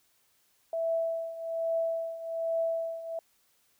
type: tone with tremolo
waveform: sine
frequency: 659.3 Hz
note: E5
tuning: in tune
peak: -25 dBFS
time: 0.73-3.19 s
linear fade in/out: 2 ms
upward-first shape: triangle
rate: 1.2 Hz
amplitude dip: 80%
effects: white hiss -69 dBFS RMS until 3.79 s